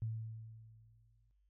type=tone with exponential decay; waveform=sine; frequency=111.4 Hz; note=A2; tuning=22 cents sharp; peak=-35 dBFS; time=0.02-1.31 s; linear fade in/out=0 ms; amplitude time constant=280 ms; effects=noise-tail reverb RT60 0.3 s tail -20 dB re dry + added 50 Hz sine -70 dBFS peak until 1.49 s